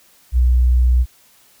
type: tone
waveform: sine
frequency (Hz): 61.74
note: B1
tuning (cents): 0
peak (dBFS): -10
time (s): 0.32-1.06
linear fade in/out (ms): 50
effects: white hiss -52 dBFS RMS until 1.6 s